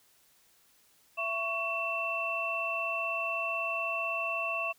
sine tone cluster, 667 / 1117 / 2682 Hz, E5 / C#6 / E7, +20 / +13 / +29 cents, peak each -36 / -36 / -32 dBFS, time 1.17-4.73 s, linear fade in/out 20 ms, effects white hiss -65 dBFS RMS until 4.78 s

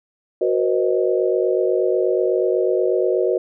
sine chord, C half-diminished seventh, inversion second, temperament equal with one note detuned, 370 / 475.1 / 523.3 / 622.3 Hz, Gb4 / Bb4 / C5 / Eb5, 0 / +33 / 0 / 0 cents, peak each -19 / -21 / -23 / -24 dBFS, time 0.41-3.38 s, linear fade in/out 5 ms, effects none

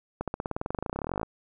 accelerating click train, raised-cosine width 1 ms, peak -16 dBFS, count 29, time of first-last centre 0.21-1.231 s, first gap 67 ms, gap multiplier 0.95, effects none

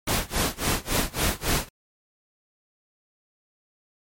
pink noise with tremolo, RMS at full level -22 dBFS, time 0.07-1.69 s, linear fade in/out 5 ms, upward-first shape sine, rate 3.6 Hz, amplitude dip 95%, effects MP3 64 kbps

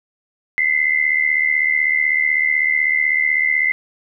sine tone pair together, 2019 / 2095 Hz, B6 / C7, +38 / +2 cents, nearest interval minor second, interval 64 cents, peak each -17 dBFS, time 0.58-3.72 s, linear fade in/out 0 ms, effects none

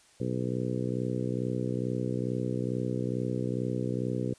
harmonic tone, 62.3 Hz, B1, 16 cents sharp, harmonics 2 / 3 / 4 / 5 / 6 / 7 / 8, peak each -33 / -35 / -36 / -37 / -38 / -38 / -39 dBFS, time 0.2-4.34 s, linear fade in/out 5 ms, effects white hiss -60 dBFS RMS until 4.38 s + resampled to 22050 Hz

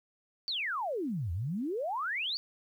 sine exponential two-way sweep, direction down then up, 4686 to 80 to 4686 Hz, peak -31 dBFS, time 0.48-2.37 s, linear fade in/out 0 ms, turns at 1.32 s, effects 11-bit

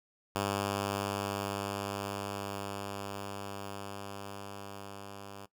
5% pulse tone with level ramp, 99.9 Hz, G2, 33 cents sharp, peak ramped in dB -19 to -34 dBFS, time 0.35-5.46 s, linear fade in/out 10 ms, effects noise-tail reverb RT60 0.1 s tail -18 dB re dry

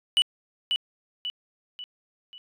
sine tone with echo, 2960 Hz, F#7, in tune, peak -14 dBFS, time 0.17-0.22 s, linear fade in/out 0 ms, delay 540 ms, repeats 4, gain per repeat -7 dB, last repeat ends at 2.38 s, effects tanh soft clip ceiling -16 dBFS

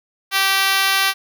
5% pulse tone with high-pass filter, 388.5 Hz, G4, 16 cents flat, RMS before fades -17 dBFS, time 0.31-1.14 s, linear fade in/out 50 ms, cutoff 1000 Hz, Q 0.99, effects none

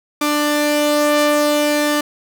sawtooth tone pair together, 295.7 / 591.9 Hz, D4 / D5, +12 / +13 cents, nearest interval octave, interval 1201 cents, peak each -13 dBFS, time 0.21-2.01 s, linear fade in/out 5 ms, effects none

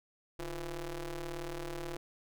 sawtooth ring-modulated tone, 164.81 Hz, E3, in tune, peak -31 dBFS, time 0.39-1.97 s, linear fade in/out 5 ms, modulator 184 Hz, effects none

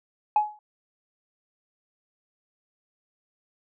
sine tone with exponential decay, 844 Hz, G#5, 28 cents sharp, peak -13 dBFS, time 0.36-0.59 s, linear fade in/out 2 ms, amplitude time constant 48 ms, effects tanh soft clip ceiling -13 dBFS

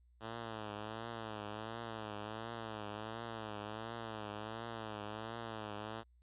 5% pulse tone with vibrato, 110 Hz, A2, in tune, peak -31 dBFS, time 0.2-6.04 s, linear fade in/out 50 ms, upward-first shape triangle, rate 1.4 Hz, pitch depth 110 cents each way, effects added 60 Hz sine -64 dBFS peak until 6.22 s + resampled to 8000 Hz

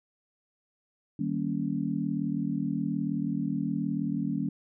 sine chord, Eb dominant seventh, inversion none, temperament just, 155.56 / 194.45 / 233.3 / 280 Hz, Eb3 / G3 / Bb3 / Db4, 0 / -14 / +2 / +18 cents, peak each -34 / -32 / -33 / -32 dBFS, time 1.19-4.49 s, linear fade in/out 5 ms, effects none

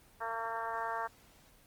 harmonic tone, 227.4 Hz, A#3, 43 cents flat, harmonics 2 / 3 / 4 / 5 / 6 / 7 / 8, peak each -46 / -41 / -38 / -40 / -44 / -43 / -47 dBFS, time 0.2-1.08 s, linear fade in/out 20 ms, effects pink hiss -62 dBFS RMS until 1.66 s + Opus 24 kbps

